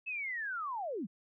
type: linear sweep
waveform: sine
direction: down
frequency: 2637 to 158.3 Hz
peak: -35 dBFS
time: 0.06-1.07 s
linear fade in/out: 20 ms
effects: none